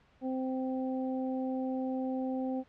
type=harmonic tone; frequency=260 Hz; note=C4; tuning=11 cents flat; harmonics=1 / 2 / 3; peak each=-32 / -38 / -42 dBFS; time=0.21-2.64 s; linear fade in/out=50 ms; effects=pink hiss -65 dBFS RMS until 2.68 s + low-pass 3000 Hz 12 dB/octave